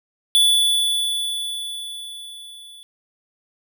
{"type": "tone with level ramp", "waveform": "square", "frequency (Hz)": 3454, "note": "A7", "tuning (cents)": -33, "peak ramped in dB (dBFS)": [-12, -41], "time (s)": [0.35, 2.83], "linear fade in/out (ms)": 0, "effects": []}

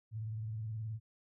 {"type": "tone with vibrato", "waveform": "sine", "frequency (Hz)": 110, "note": "A2", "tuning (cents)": 0, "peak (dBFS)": -37, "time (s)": [0.11, 1], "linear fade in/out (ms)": 50, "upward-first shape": "square", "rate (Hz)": 19, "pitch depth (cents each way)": 56, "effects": []}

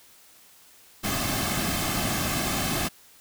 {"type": "noise with comb filter", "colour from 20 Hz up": "pink", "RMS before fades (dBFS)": -27, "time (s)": [1.03, 2.89], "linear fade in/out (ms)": 20, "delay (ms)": 2.1, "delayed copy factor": -0.6, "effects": ["white hiss -54 dBFS RMS until 3.2 s"]}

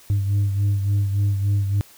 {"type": "beating tone pair", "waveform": "sine", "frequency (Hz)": [100.1, 103.6], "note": ["G2", "G#2"], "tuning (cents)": [37, -4], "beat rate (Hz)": 3.5, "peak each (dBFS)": [-16, -24], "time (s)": [0.1, 1.81], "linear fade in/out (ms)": 0, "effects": ["tanh soft clip ceiling -15 dBFS", "white hiss -49 dBFS RMS until 1.97 s"]}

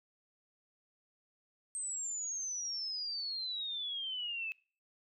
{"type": "exponential sweep", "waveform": "sine", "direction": "down", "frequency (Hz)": [8350, 2586], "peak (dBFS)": -36, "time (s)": [1.75, 4.52], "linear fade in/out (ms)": 0, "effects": ["noise-tail reverb RT60 0.4 s tail -22 dB re dry"]}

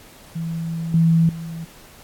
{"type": "tone with level steps", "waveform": "sine", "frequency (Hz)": 164.81, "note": "E3", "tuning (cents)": 0, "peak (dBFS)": [-23, -12, -28], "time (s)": [0.35, 1.65], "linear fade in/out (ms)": 10, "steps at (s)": [0.94, 1.29], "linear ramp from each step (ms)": 2, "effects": ["pink hiss -46 dBFS RMS until 2.03 s", "AAC 64 kbps"]}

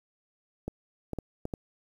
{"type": "clicks", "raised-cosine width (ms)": 2, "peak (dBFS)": -20, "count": 5, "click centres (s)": [0.68, 1.133, 1.187, 1.454, 1.538], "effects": ["9-bit"]}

